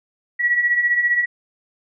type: beating tone pair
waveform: sine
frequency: 1917 / 1932 Hz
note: A#6 / B6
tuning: +48 / -39 cents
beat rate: 15 Hz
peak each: -23 / -16 dBFS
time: 0.39-1.26 s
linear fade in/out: 20 ms
effects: none